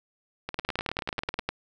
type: two click trains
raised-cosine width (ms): 0.3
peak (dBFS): -16 / -11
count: 18 / 10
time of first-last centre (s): 0.49-1.394 / 0.59-1.49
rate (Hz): 18.8 / 10
effects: none